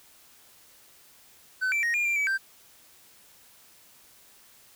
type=tone with pitch steps; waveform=triangle; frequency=1516 / 2338 / 1870 / 2413 / 2373 / 2287 / 1569 Hz; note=F#6 / D7 / A#6 / D7 / D7 / D7 / G6; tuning=+42 / -8 / +5 / +46 / +17 / -47 / +1 cents; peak=-22 dBFS; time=1.61-2.38 s; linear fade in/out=20 ms; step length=110 ms; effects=white hiss -56 dBFS RMS until 4.75 s